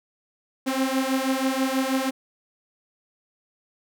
sawtooth beating tone pair, 261.6 / 267.8 Hz, C4 / C4, 0 / +40 cents, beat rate 6.2 Hz, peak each -21 / -21 dBFS, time 0.66-2.11 s, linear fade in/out 20 ms, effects none

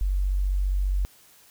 sine tone, 47.42 Hz, F#1, 43 cents sharp, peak -21 dBFS, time 0.01-1.05 s, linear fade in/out 0 ms, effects white hiss -55 dBFS RMS until 1.5 s

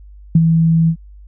sine tone with ADSR envelope, 163.6 Hz, E3, 13 cents flat, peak -4 dBFS, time 0.35-0.96 s, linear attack 4 ms, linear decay 42 ms, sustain -5 dB, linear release 75 ms, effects added 50 Hz sine -36 dBFS peak until 1.27 s

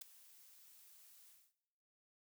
blue noise with ADSR envelope, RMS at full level -44 dBFS, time 0.01-1.53 s, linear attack 8 ms, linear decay 7 ms, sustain -19 dB, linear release 250 ms, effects noise-tail reverb RT60 0.9 s tail -17 dB re dry

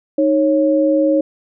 sine tone pair together, 309.8 / 550 Hz, D#4 / C#5, -7 / -14 cents, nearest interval minor seventh, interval 993 cents, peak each -14 dBFS, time 0.18-1.21 s, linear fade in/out 5 ms, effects none

